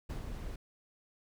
brown noise with ADSR envelope, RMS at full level -37 dBFS, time 0.09-0.56 s, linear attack 12 ms, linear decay 100 ms, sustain -4 dB, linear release 6 ms, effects none

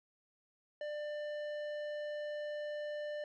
triangle tone with tanh clipping, 595 Hz, D5, 22 cents sharp, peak -40 dBFS, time 0.81-3.24 s, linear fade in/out 2 ms, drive 16 dB, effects none

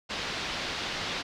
white low-pass noise, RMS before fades -34 dBFS, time 0.09-1.23 s, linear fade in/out 20 ms, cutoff 4500 Hz, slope 24 dB/octave, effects none

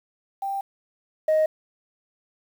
sine tone pair in turn, 787 / 624.6 Hz, G5 / D#5, +7 / +7 cents, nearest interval major third, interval 400 cents, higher first, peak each -25 / -15 dBFS, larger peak second, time 0.42-0.61 / 1.28-1.46 s, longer first, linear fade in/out 5 ms, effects tanh soft clip ceiling -15 dBFS + 8-bit

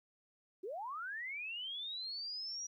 sine linear sweep, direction up, 340.2 to 5820 Hz, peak -40 dBFS, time 0.63-2.67 s, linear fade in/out 10 ms, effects 13-bit

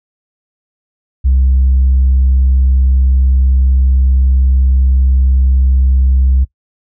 sine tone, 65.4 Hz, C2, in tune, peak -5 dBFS, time 1.24-6.45 s, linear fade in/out 20 ms, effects noise-tail reverb RT60 0.1 s tail -21 dB re dry + tanh soft clip ceiling -4 dBFS

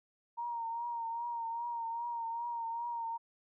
sine tone with vibrato, 932.3 Hz, A#5, in tune, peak -35 dBFS, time 0.37-3.18 s, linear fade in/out 20 ms, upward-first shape triangle, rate 2.5 Hz, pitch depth 46 cents each way, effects none

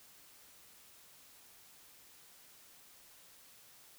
silence, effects white hiss -60 dBFS RMS until 3.98 s

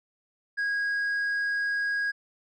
sine tone with tanh clipping, 1644 Hz, G#6, 18 cents flat, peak -26 dBFS, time 0.57-2.12 s, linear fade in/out 20 ms, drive 3 dB, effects none

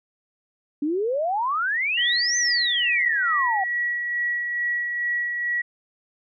sine exponential two-way sweep, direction up then down, 280.7 to 6272 to 741 Hz, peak -21 dBFS, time 0.82-3.64 s, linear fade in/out 5 ms, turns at 2.37 s
sine tone with tremolo, 1926 Hz, B6, 44 cents flat, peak -21 dBFS, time 1.97-5.62 s, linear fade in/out 10 ms, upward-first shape sine, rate 2.3 Hz, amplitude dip 35%
effects none

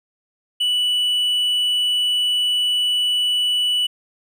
triangle tone, 2960 Hz, F#7, in tune, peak -15 dBFS, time 0.6-3.87 s, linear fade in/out 10 ms, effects none

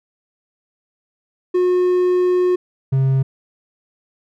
triangle tone pair in turn, 361.7 / 133.77 Hz, F#4 / C3, -39 / +39 cents, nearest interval octave + perfect fourth, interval 1722 cents, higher first, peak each -11 dBFS, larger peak neither, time 1.54-2.56 / 2.92-3.23 s, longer first, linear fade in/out 10 ms, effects none

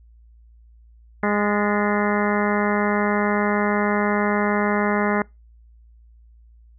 harmonic tone with a mistuned harmonic, 206.4 Hz, G#3, 10 cents flat, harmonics 1 / 2 / 3 / 4 / 5 / 6 / 7 / 8 / 9 / 10, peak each -22 / -25 / -27 / -28 / -29 / -30 / -30 / -31 / -32 / -32 dBFS, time 1.23-5.22 s, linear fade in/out 2 ms, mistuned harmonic 8, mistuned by +67 cents, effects noise-tail reverb RT60 0.2 s tail -24 dB re dry + added 57 Hz sine -47 dBFS peak until 6.78 s

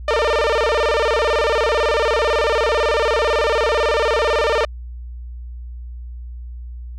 sawtooth tone with vibrato, 523.3 Hz, C5, in tune, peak -11 dBFS, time 0.08-4.65 s, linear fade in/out 2 ms, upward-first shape square, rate 18 Hz, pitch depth 240 cents each way, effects added 60 Hz sine -29 dBFS peak until 6.98 s + low-pass 4000 Hz 12 dB/octave

